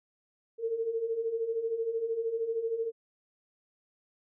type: beating tone pair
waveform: sine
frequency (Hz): 444.7 / 457.7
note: A4 / A#4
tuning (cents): +18 / -32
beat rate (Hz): 13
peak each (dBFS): -36 / -30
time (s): 0.58-2.92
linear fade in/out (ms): 50
effects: none